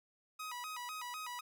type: tone with vibrato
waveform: sawtooth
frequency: 1108.7 Hz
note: C#6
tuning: in tune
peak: -38 dBFS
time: 0.39-1.41 s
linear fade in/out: 10 ms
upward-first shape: square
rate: 4 Hz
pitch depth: 220 cents each way
effects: none